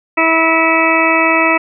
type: harmonic tone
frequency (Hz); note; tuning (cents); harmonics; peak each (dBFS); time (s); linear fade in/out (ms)
325.5; E4; -22; 1 / 2 / 3 / 4 / 6 / 7 / 8; -17 / -17 / -17 / -17 / -17 / -17 / -17; 0.17-1.58; 10
effects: none